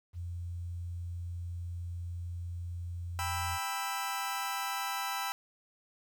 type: tone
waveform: sine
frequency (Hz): 86.9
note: F2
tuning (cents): -8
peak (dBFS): -36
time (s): 0.13-3.59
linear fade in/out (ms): 50
type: chord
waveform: sawtooth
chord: E minor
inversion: first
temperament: just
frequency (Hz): 791.1 / 988.9 / 1318.5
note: G5 / B5 / E6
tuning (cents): +16 / +2 / 0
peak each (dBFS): -34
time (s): 3.19-5.32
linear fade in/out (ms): 0
effects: 11-bit